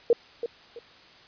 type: tone with echo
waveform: sine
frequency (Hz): 470.1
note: A#4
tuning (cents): +15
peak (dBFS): -15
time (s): 0.1-0.13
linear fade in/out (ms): 2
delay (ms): 330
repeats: 2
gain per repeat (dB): -11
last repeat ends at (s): 0.79
effects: white hiss -52 dBFS RMS until 1.27 s + resampled to 11025 Hz